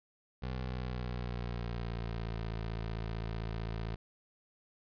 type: tone with pitch glide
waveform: 20% pulse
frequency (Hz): 63.5 to 55.6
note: B1 to A1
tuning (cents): +49 to +19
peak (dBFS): -31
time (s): 0.42-3.96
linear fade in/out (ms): 10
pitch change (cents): -230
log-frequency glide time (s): 0.53-2.46
effects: resampled to 11025 Hz